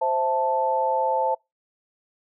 sine chord, A minor, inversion first, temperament equal, 523.3 / 659.3 / 880 Hz, C5 / E5 / A5, 0 / 0 / 0 cents, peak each -25 / -28 / -22 dBFS, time 0.01-1.35 s, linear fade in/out 10 ms, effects noise-tail reverb RT60 0.2 s tail -26 dB re dry

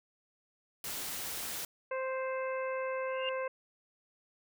white noise, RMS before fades -39 dBFS, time 0.84-1.65 s, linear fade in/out 2 ms
harmonic tone, 523.3 Hz, C5, in tune, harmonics 1 / 2 / 3 / 4 / 5, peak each -34 / -40 / -44 / -46 / -48 dBFS, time 1.91-3.48 s, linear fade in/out 5 ms
sine tone with exponential growth, 2800 Hz, F7, 4 cents sharp, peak -31 dBFS, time 3.07-3.29 s, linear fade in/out 1 ms, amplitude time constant 47 ms
effects none

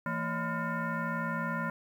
sine tone with frequency modulation, 622.3 Hz, D#5, in tune, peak -30 dBFS, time 0.06-1.7 s, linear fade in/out 2 ms, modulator 394 Hz, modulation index 2.7, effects 10-bit

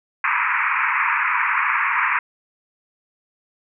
pink band-pass noise, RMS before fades -20 dBFS, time 0.24-2.19 s, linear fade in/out 2 ms, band 930 to 2500 Hz, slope 96 dB/octave, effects none

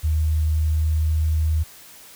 sine tone with pitch glide, 77.78 to 78.46 Hz, D#2 to D#2, 0 to +15 cents, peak -17 dBFS, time 0.03-1.64 s, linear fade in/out 20 ms, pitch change +15 cents, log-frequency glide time 0.37-1.28 s, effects white hiss -45 dBFS RMS until 2.15 s

